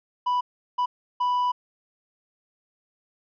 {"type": "tone bursts at uneven times", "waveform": "triangle", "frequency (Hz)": 987.8, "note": "B5", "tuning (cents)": 0, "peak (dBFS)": -19, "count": 3, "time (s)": [[0.26, 0.41], [0.78, 0.86], [1.2, 1.52]], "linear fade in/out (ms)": 10, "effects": ["resampled to 11025 Hz"]}